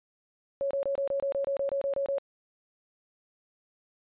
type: tone bursts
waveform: sine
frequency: 554.4 Hz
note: C#5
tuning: in tune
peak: -26 dBFS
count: 13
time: 0.61-2.183 s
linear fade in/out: 0 ms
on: 97 ms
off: 26 ms
effects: resampled to 8000 Hz